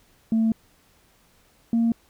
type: tone pair in turn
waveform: sine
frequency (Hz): 223.7 / 230.7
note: A3 / A#3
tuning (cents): +29 / -18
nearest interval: minor second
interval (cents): 53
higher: second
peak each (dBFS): -16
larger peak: neither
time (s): 0.32-0.52 / 1.73-1.92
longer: first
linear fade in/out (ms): 2
effects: tanh soft clip ceiling -15 dBFS + pink hiss -60 dBFS RMS until 2.09 s